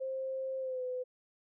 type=tone with pitch glide; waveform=sine; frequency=528 to 504.7 Hz; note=C5 to B4; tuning=+16 to +38 cents; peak=-34 dBFS; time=0-1.04 s; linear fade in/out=20 ms; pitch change=-78 cents; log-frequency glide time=0.59-0.83 s; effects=none